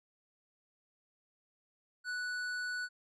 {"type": "tone with hard clipping", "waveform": "triangle", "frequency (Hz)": 1480, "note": "F#6", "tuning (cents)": 0, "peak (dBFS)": -37, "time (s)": [2.04, 2.89], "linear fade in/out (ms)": 50, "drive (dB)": 14, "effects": ["resampled to 22050 Hz"]}